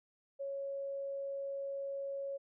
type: tone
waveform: sine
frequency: 553 Hz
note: C#5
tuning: 4 cents flat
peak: -37 dBFS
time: 0.39-2.38 s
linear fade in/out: 20 ms
effects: none